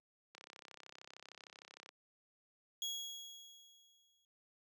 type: click train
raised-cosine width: 0.2 ms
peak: -35 dBFS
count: 52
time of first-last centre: 0.35-1.891 s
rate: 33.1 Hz
type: tone with exponential decay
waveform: 30% pulse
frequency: 3322 Hz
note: G#7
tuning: in tune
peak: -34 dBFS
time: 2.82-4.25 s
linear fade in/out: 1 ms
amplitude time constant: 310 ms
effects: added 60 Hz sine -70 dBFS peak until 4.63 s + high-pass 400 Hz 12 dB/octave